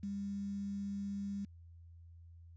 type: tone with quantisation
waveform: sine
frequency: 200 Hz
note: G3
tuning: 35 cents sharp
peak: -37 dBFS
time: 0.03-1.45 s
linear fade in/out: 5 ms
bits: 10
effects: added 84 Hz sine -53 dBFS peak until 2.56 s + resampled to 16000 Hz